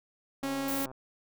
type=click train; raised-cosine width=1 ms; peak=-32 dBFS; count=64; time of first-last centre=0.43-0.915 s; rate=130 Hz
type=tone; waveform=sawtooth; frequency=273.9 Hz; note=C#4; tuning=21 cents flat; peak=-27 dBFS; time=0.43-0.86 s; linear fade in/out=5 ms
type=noise; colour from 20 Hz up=violet; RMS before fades=-36 dBFS; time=0.68-0.85 s; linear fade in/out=2 ms
effects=none